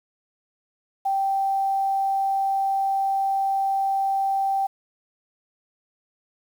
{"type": "tone with quantisation", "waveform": "sine", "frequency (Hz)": 781, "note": "G5", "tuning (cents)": -7, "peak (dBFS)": -20, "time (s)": [1.05, 4.67], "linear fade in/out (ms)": 10, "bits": 8, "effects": []}